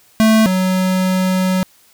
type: tone pair in turn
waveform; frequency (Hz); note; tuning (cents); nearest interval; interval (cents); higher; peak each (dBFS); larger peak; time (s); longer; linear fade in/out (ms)
square; 220 / 185.96; A3 / F#3; 0 / +9; minor third; 291; first; -9 / -14; first; 0.2-0.46 / 0.46-1.63; second; 0
effects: white hiss -51 dBFS RMS until 1.93 s